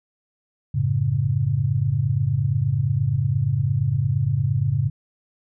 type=chord; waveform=sine; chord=F# minor; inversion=none; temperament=equal; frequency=92.5 / 110 / 138.59 Hz; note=F#2 / A2 / C#3; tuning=0 / 0 / 0 cents; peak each=-27 / -22 / -21 dBFS; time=0.74-4.9 s; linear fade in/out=10 ms; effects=none